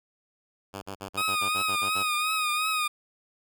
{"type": "tone bursts", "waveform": "5% pulse", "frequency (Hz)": 98, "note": "G2", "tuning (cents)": 0, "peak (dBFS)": -24, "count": 10, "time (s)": [0.73, 2.036], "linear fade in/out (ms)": 20, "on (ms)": 91, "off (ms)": 44}
{"type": "tone with vibrato", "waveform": "20% pulse", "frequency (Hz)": 1244.5, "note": "D#6", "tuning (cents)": 0, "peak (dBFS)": -20, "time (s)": [1.17, 2.88], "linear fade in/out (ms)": 10, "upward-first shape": "triangle", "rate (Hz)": 2.8, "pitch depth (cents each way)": 60}
{"effects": []}